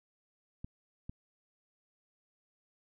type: clicks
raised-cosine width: 5 ms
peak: -29 dBFS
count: 2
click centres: 0.645 / 1.095 s
effects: none